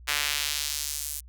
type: tone with high-pass filter sweep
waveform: sawtooth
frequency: 146.83 Hz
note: D3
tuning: in tune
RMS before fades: -30 dBFS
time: 0.07-1.21 s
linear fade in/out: 20 ms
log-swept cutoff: 1900 to 9300 Hz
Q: 1
effects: added 60 Hz sine -45 dBFS peak until 1.28 s